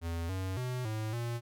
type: tone with pitch steps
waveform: square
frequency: 83.8 / 94.2 / 125.9 / 108.9 / 118.3 Hz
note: E2 / F#2 / B2 / A2 / A#2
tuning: +29 / +32 / +34 / -17 / +26 cents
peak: -34 dBFS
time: 0.01-1.41 s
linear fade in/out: 50 ms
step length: 280 ms
effects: none

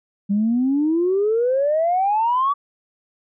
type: exponential sweep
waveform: sine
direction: up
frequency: 196 to 1157 Hz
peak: -15 dBFS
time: 0.29-2.54 s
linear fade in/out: 20 ms
effects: tanh soft clip ceiling -11 dBFS

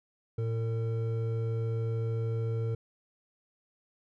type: tone pair together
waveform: triangle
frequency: 113.5 / 454 Hz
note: A#2 / A#4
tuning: -46 / -46 cents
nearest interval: 2 octaves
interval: 2400 cents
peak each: -27 / -35 dBFS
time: 0.38-2.75 s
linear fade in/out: 5 ms
effects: none

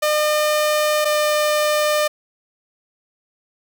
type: tone pair in turn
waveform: sawtooth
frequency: 605 / 602 Hz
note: D#5 / D5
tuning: -49 / +43 cents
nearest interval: unison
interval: 8 cents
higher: first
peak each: -12 dBFS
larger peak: neither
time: 0.02-1.05 / 1.05-2.08 s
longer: neither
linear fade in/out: 10 ms
effects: none

